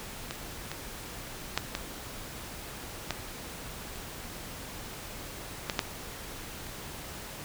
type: clicks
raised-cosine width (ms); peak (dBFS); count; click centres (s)
0.2; -17 / -18 / -8 / -13 / -12 / -27 / -11 / -8 / -27; 9; 0.309 / 0.716 / 1.576 / 1.751 / 3.107 / 3.958 / 5.698 / 5.792 / 6.668
effects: pink hiss -42 dBFS RMS until 7.44 s